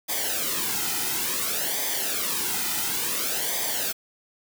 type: noise with flanger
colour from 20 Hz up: white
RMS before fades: -27 dBFS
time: 0.08-3.93 s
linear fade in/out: 20 ms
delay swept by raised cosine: 0.72 to 1.82 ms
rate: 0.57 Hz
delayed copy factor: -0.7
effects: none